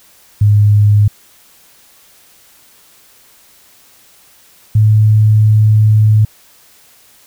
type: tone pair in turn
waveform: sine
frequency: 103.83 / 107.53 Hz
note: G#2 / A2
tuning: 0 / -39 cents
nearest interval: minor second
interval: 61 cents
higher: second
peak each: -5 dBFS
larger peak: neither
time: 0.41-1.08 / 4.75-6.25 s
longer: second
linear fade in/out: 5 ms
effects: white hiss -46 dBFS RMS until 7.26 s